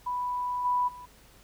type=tone with level steps; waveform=sine; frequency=987.8 Hz; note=B5; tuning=in tune; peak=-28 / -23 / -42 dBFS; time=0.06-1.06 s; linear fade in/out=10 ms; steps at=0.64 / 0.87 s; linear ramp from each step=20 ms; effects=added 50 Hz sine -57 dBFS peak until 1.43 s + pink hiss -57 dBFS RMS until 1.43 s